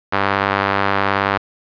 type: tone with band-pass filter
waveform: sawtooth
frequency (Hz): 98.8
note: G2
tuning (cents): +14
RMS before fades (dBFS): -18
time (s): 0.12-1.38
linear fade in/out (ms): 10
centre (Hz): 1300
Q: 1.2
effects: resampled to 11025 Hz + 7-bit